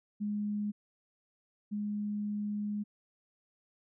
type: tone pair in turn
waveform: sine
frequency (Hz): 207.7 / 207.7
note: G#3 / G#3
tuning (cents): 0 / 0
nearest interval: unison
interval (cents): 0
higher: neither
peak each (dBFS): -31 / -32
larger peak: first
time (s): 0.2-0.72 / 1.71-2.84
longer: second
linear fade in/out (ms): 20
effects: none